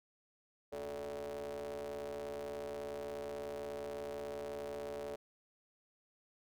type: ring-modulated tone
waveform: 40% pulse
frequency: 71.1 Hz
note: C#2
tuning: 45 cents sharp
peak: -37 dBFS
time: 0.72-5.16 s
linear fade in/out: 10 ms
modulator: 505 Hz
effects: none